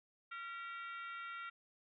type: harmonic tone with a mistuned harmonic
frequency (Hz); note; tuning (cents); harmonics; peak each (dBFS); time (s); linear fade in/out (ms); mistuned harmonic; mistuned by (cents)
459; A#4; -27; 3 / 4 / 5 / 6 / 7 / 8; -45 / -53 / -54 / -57 / -61 / -62; 0.31-1.5; 10; 4; +95
effects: none